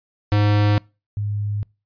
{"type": "tone pair in turn", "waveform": ["square", "sine"], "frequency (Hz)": [103.83, 103.36], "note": ["G#2", "G#2"], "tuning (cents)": [0, -8], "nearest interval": "unison", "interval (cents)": 8, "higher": "first", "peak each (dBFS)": [-15, -21], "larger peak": "first", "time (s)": [[0.32, 0.78], [1.17, 1.63]], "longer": "neither", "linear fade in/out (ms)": 0, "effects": ["noise-tail reverb RT60 0.3 s tail -26 dB re dry", "resampled to 11025 Hz"]}